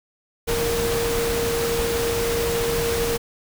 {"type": "tone in noise", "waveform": "sine", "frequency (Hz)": 466.2, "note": "A#4", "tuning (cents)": 0, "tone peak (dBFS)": -22, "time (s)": [0.47, 3.18], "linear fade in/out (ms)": 20, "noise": "pink", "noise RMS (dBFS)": -26, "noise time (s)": [0.47, 3.18], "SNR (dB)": 1, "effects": []}